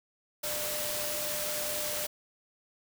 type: tone in noise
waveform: sine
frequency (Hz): 598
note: D5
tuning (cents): +31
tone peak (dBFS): -38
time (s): 0.43-2.07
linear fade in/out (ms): 10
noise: white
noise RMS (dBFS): -34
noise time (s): 0.43-2.07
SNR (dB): -7
effects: none